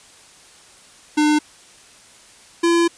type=tone pair in turn; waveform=square; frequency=301.2 / 339.4 Hz; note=D4 / F4; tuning=+44 / -49 cents; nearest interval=major second; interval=207 cents; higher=second; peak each=-14 dBFS; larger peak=neither; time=1.17-1.39 / 2.63-2.88 s; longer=second; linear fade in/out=10 ms; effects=white hiss -47 dBFS RMS until 2.97 s + resampled to 22050 Hz